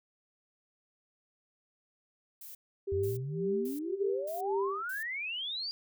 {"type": "noise bursts", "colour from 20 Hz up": "violet", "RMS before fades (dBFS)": -47, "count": 5, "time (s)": [2.41, 5.03], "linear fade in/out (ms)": 5, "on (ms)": 140, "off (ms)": 480}
{"type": "tone with tremolo", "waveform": "sine", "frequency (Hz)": 393.8, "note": "G4", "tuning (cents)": 8, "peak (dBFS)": -28, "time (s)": [2.87, 4.83], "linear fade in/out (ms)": 10, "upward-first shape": "sine", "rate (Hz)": 1.9, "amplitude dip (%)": 95}
{"type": "exponential sweep", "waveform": "sine", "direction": "up", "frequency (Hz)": [84.8, 4854], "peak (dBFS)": -34, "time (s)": [2.92, 5.71], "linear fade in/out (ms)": 0}
{"effects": []}